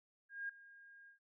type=tone with ADSR envelope; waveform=sine; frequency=1621 Hz; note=G#6; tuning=42 cents flat; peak=-38 dBFS; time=0.29-1.19 s; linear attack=200 ms; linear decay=6 ms; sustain=-19 dB; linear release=110 ms; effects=none